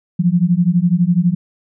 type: beating tone pair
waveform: sine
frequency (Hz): 169.4 / 181.4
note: E3 / F#3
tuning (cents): +48 / -34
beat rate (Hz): 12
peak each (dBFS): -14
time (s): 0.19-1.35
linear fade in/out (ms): 10
effects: none